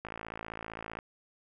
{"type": "click train", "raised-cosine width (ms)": 0.5, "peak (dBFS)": -24, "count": 53, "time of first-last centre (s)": [0.05, 0.989], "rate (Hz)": 55.4, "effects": []}